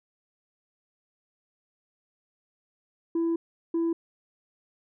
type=tone bursts at uneven times; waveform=sine; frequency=333 Hz; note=E4; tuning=18 cents sharp; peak=-21 dBFS; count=2; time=3.15-3.36 / 3.74-3.93 s; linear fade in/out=5 ms; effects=tanh soft clip ceiling -22 dBFS